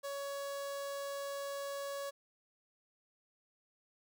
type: tone with notch filter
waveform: sawtooth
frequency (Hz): 560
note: C#5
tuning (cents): +18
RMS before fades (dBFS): -41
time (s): 0.03-2.11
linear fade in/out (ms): 20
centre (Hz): 2400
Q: 1.7
effects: none